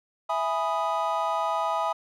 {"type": "chord", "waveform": "triangle", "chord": "E major seventh", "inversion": "none", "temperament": "equal", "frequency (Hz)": [659.3, 830.6, 987.8, 1244.5], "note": ["E5", "G#5", "B5", "D#6"], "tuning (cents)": [0, 0, 0, 0], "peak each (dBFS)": -28, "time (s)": [0.29, 1.93], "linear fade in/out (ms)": 10, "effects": []}